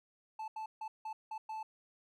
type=tone bursts at uneven times; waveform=triangle; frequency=875 Hz; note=A5; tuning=10 cents flat; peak=-37 dBFS; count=6; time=0.39-0.48 / 0.56-0.66 / 0.81-0.88 / 1.05-1.13 / 1.31-1.38 / 1.49-1.63 s; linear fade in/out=5 ms; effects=none